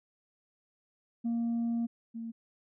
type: tone pair in turn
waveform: sine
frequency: 233.2 / 228.7 Hz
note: A#3 / A#3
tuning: +1 / -33 cents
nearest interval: unison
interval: 34 cents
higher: first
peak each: -26 / -36 dBFS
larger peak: first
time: 1.24-1.87 / 2.14-2.32 s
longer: first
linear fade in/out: 20 ms
effects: tanh soft clip ceiling -27 dBFS